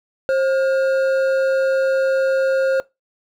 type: tone pair together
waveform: triangle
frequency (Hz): 533 / 1424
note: C5 / F6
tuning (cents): +32 / +33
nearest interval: octave + perfect fourth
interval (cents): 1701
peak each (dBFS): -13 / -24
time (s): 0.29-2.8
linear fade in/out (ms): 0
effects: noise-tail reverb RT60 0.2 s tail -21 dB re dry